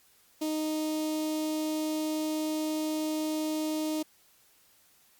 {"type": "tone with notch filter", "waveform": "sawtooth", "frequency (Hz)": 309.9, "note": "D#4", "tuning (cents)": -7, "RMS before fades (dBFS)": -31, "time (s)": [0.41, 4.03], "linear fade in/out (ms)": 10, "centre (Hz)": 1600, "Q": 0.55, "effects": ["white hiss -63 dBFS RMS until 5.19 s", "Opus 48 kbps"]}